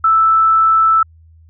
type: tone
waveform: sine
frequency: 1318.5 Hz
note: E6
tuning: in tune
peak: -8 dBFS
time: 0.04-1.03 s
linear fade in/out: 5 ms
effects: added 81 Hz sine -42 dBFS peak until 1.49 s